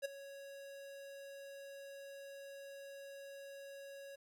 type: tone with ADSR envelope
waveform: square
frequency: 554.4 Hz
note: C#5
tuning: in tune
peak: -35 dBFS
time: 0.02-4.16 s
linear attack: 31 ms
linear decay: 12 ms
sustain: -15 dB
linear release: 11 ms
effects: resampled to 32000 Hz + 12-bit